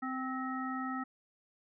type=harmonic tone with a mistuned harmonic; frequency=260 Hz; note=C4; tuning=11 cents flat; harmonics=1 / 3 / 5 / 7; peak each=-37 / -43 / -39 / -45 dBFS; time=0.02-1.04 s; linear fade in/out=10 ms; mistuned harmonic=7; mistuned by=+54 cents; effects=none